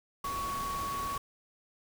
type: tone in noise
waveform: sine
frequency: 1118 Hz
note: C#6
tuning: 14 cents sharp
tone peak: -33 dBFS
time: 0.24-1.18 s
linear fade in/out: 5 ms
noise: pink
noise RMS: -41 dBFS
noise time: 0.24-1.18 s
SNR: +5 dB
effects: none